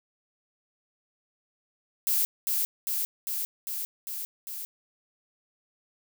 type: noise with echo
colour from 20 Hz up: violet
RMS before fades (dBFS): -25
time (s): 2.07-2.25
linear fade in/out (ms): 0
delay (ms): 400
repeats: 6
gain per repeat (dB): -2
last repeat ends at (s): 4.65
effects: none